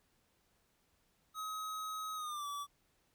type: tone with pitch glide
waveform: square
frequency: 1270 to 1151.2 Hz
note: D#6 to D6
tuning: +35 to -35 cents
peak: -40 dBFS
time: 1.34-2.67 s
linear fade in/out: 50 ms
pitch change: -170 cents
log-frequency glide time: 2.15-2.47 s
effects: pink hiss -75 dBFS RMS until 3.14 s